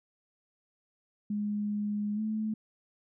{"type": "tone with pitch glide", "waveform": "sine", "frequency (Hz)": [207.7, 216.8], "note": ["G#3", "A3"], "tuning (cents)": [0, -25], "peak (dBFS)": -29, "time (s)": [1.3, 2.54], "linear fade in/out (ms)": 5, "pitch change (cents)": 75, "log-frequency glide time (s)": [2.15, 2.2], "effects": []}